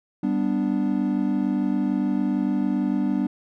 triangle chord, G major, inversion none, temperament equal, 196 / 246.9 / 293.7 Hz, G3 / B3 / D4, 0 / 0 / 0 cents, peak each -23 dBFS, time 0.23-3.27 s, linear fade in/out 5 ms, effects none

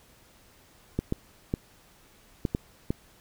clicks, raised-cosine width 3 ms, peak -13 dBFS, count 6, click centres 0.99 / 1.124 / 1.539 / 2.452 / 2.549 / 2.905 s, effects pink hiss -58 dBFS RMS until 3.2 s

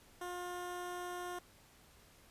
15% pulse tone with notch filter, 356.1 Hz, F4, 34 cents sharp, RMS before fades -43 dBFS, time 0.21-1.39 s, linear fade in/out 5 ms, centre 4400 Hz, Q 1.7, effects pink hiss -63 dBFS RMS until 2.3 s + resampled to 32000 Hz

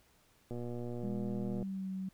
click train, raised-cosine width 2 ms, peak -29 dBFS, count 135, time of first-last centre 0.51-1.627 s, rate 120 Hz
sine tone with pitch glide, 200.7 to 189.44 Hz, G3 to F#3, +41 to +41 cents, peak -36 dBFS, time 1.03-2.09 s, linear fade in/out 5 ms, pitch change -100 cents, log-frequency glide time 1.25-1.9 s
effects pink hiss -68 dBFS RMS until 2.13 s

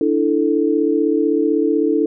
sine chord, D suspended second, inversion none, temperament equal, 293.7 / 329.6 / 440 Hz, D4 / E4 / A4, 0 / 0 / 0 cents, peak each -18 dBFS, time 0.01-2.06 s, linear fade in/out 2 ms, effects none

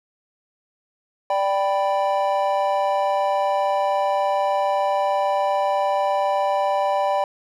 triangle chord, G major, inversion second, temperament equal, 587.3 / 784 / 987.8 Hz, D5 / G5 / B5, 0 / 0 / 0 cents, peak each -20 / -20 / -23 dBFS, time 1.3-7.24 s, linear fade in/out 2 ms, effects none

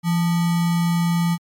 sine tone with sample-and-hold, 170 Hz, F3, 46 cents flat, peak -16 dBFS, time 0.03-1.38 s, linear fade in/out 50 ms, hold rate 1050 Hz, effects MP3 64 kbps

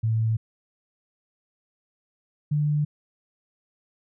sine tone pair in turn, 111.6 / 148.65 Hz, A2 / D3, +25 / +21 cents, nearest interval perfect fourth, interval 496 cents, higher second, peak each -20 dBFS, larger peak neither, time 0.03-0.37 / 2.51-2.85 s, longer neither, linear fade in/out 10 ms, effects none

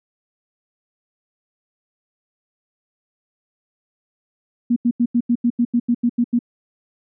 sine tone bursts, 238.9 Hz, A#3, 43 cents sharp, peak -13 dBFS, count 12, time 4.7-6.391 s, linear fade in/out 10 ms, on 63 ms, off 85 ms, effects none

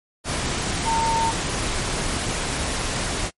sine tone in noise, 909 Hz, A#5, 44 cents flat, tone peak -19 dBFS, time 0.84-1.33 s, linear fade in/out 50 ms, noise pink, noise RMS -25 dBFS, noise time 0.24-3.31 s, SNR +3 dB, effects noise-tail reverb RT60 0.1 s tail -26 dB re dry + MP3 48 kbps

